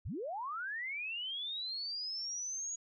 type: linear sweep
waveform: sine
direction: up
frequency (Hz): 46.88 to 6770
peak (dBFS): -37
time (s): 0.05-2.76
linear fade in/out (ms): 10
effects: none